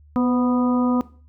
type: harmonic tone with a mistuned harmonic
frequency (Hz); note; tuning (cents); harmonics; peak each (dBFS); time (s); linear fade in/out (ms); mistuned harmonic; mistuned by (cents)
246.9; B3; 0; 1 / 2 / 3 / 4 / 5; -17 / -28 / -32 / -30 / -31; 0.16-1.01; 0; 2; +40
effects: noise-tail reverb RT60 0.4 s tail -17 dB re dry + added 74 Hz sine -47 dBFS peak until 1.28 s